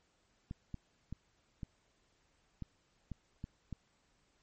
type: clicks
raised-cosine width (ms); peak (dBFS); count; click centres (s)
5; -29; 8; 0.511 / 0.743 / 1.126 / 1.632 / 2.623 / 3.117 / 3.441 / 3.727
effects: pink hiss -74 dBFS RMS until 4.42 s + MP3 32 kbps